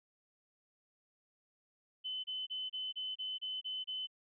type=tone bursts; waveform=sine; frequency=3034 Hz; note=F#7; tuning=43 cents sharp; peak=-37 dBFS; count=9; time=2.04-4.072 s; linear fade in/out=20 ms; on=200 ms; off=29 ms; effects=none